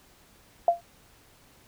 sine tone with exponential decay, 688 Hz, F5, 26 cents flat, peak -13 dBFS, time 0.68-0.81 s, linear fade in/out 2 ms, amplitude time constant 28 ms, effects pink hiss -58 dBFS RMS until 1.67 s

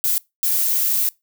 violet noise bursts at uneven times, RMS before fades -19 dBFS, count 2, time 0.04-0.18 / 0.43-1.09 s, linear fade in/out 0 ms, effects noise-tail reverb RT60 0.2 s tail -23 dB re dry

